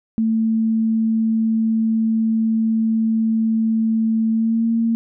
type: tone with pitch glide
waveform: sine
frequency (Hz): 223 to 228.6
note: A3 to A#3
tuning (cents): +23 to -34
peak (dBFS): -15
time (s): 0.18-4.95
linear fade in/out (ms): 0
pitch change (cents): +43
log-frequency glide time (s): 4.32-4.67
effects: none